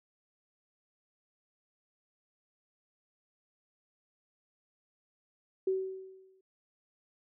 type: tone with exponential decay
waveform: sine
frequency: 379.5 Hz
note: F#4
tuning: 44 cents sharp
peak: -25 dBFS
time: 5.67-6.41 s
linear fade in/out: 5 ms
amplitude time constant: 160 ms
effects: none